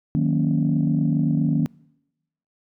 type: chord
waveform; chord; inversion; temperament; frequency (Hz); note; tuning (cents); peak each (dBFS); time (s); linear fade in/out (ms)
sine; D# minor seventh; none; equal with one note detuned; 155.56 / 183.19 / 233.1 / 277.2; D#3 / F#3 / A#3 / C#4; 0 / -17 / 0 / 0; -20 / -25 / -23 / -24; 0.15-1.66; 0
effects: noise-tail reverb RT60 0.9 s tail -26 dB re dry + tanh soft clip ceiling -10 dBFS